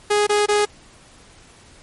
sawtooth tone bursts, 415.3 Hz, G#4, in tune, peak -11 dBFS, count 3, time 0.1-0.654 s, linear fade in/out 10 ms, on 170 ms, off 22 ms, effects pink hiss -48 dBFS RMS until 1.82 s + MP3 48 kbps

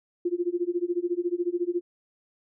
sine tone with tremolo, 350.5 Hz, F4, 6 cents sharp, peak -21 dBFS, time 0.25-1.81 s, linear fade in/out 5 ms, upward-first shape sine, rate 14 Hz, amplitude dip 95%, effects none

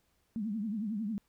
sine tone with vibrato, 213.6 Hz, G#3, 49 cents sharp, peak -32 dBFS, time 0.36-1.18 s, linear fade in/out 0 ms, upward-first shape triangle, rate 11 Hz, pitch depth 170 cents each way, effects pink hiss -74 dBFS RMS until 1.28 s

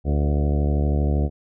harmonic tone with a mistuned harmonic, 72.7 Hz, D2, 17 cents flat, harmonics 1 / 2 / 3 / 4 / 5 / 6 / 7 / 8 / 9 / 10, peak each -19 / -25 / -29 / -31 / -33 / -35 / -36 / -37 / -38 / -39 dBFS, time 0.04-1.3 s, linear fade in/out 50 ms, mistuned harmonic 7, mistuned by -22 cents, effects none

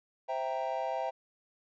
triangle chord, C dominant seventh, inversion none, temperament equal, 523.3 / 659.3 / 784 / 932.3 Hz, C5 / E5 / G5 / Bb5, 0 / 0 / 0 / 0 cents, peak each -36 / -34 / -34 / -37 dBFS, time 0.28-1.11 s, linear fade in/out 20 ms, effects resampled to 16000 Hz

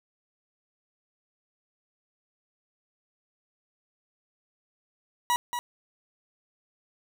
40% pulse tone with echo, 967 Hz, B5, 37 cents flat, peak -21 dBFS, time 5.3-5.36 s, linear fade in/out 0 ms, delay 230 ms, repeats 1, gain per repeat -7 dB, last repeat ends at 5.59 s, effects none

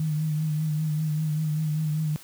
sine tone with vibrato, 154.3 Hz, D#3, 14 cents flat, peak -23 dBFS, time 0-2.16 s, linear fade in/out 0 ms, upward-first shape triangle, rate 5.1 Hz, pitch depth 48 cents each way, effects white hiss -48 dBFS RMS until 2.23 s + high-pass 60 Hz 12 dB/octave

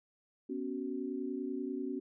sine chord, B suspended second, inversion none, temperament equal with one note detuned, 246.9 / 277.2 / 373.9 Hz, B3 / C#4 / F#4, 0 / 0 / +18 cents, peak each -40 / -38 / -40 dBFS, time 0.49-2 s, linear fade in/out 10 ms, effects none

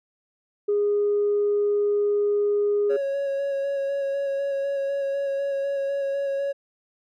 sine tone, 411.4 Hz, G#4, 16 cents flat, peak -18 dBFS, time 0.68-2.97 s, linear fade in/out 10 ms
triangle tone with vibrato, 554.4 Hz, C#5, in tune, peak -21 dBFS, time 2.89-6.53 s, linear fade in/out 20 ms, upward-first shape square, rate 4 Hz, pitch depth 13 cents each way
effects tanh soft clip ceiling -15 dBFS

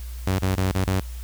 sawtooth tone with dropouts, 94.4 Hz, F#2, 35 cents sharp, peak -16 dBFS, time 0.27-1 s, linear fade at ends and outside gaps 5 ms, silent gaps 0.389-0.422 / 0.553-0.572 / 0.715-0.749 / 0.847-0.872 s, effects added 60 Hz sine -31 dBFS peak until 1.23 s + white hiss -47 dBFS RMS until 1.23 s

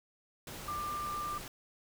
sine tone in noise, 1189 Hz, D6, 21 cents sharp, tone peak -35 dBFS, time 0.68-1.38 s, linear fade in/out 2 ms, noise pink, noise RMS -45 dBFS, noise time 0.47-1.48 s, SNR +7 dB, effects none

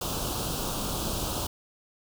pink band-stop noise, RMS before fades -31 dBFS, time 0.01-1.47 s, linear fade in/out 5 ms, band 1400 to 2800 Hz, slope 48 dB/octave, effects none

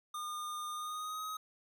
square tone with pitch glide, 1215 to 1263.7 Hz, D#6 to D#6, -42 to +26 cents, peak -39 dBFS, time 0.14-1.37 s, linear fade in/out 5 ms, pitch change +68 cents, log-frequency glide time 0.72-1.24 s, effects none

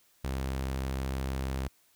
sawtooth tone, 66.3 Hz, C2, 23 cents sharp, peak -27 dBFS, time 0.24-1.68 s, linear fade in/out 5 ms, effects white hiss -66 dBFS RMS until 1.95 s

